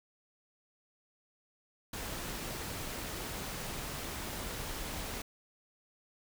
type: noise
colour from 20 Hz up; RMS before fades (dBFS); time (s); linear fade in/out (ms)
pink; -40; 1.93-5.22; 5
effects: none